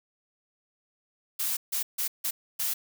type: noise bursts at uneven times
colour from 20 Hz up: blue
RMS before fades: -29 dBFS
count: 5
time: 1.39-1.57 / 1.72-1.83 / 1.98-2.08 / 2.24-2.31 / 2.59-2.74 s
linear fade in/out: 10 ms
effects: none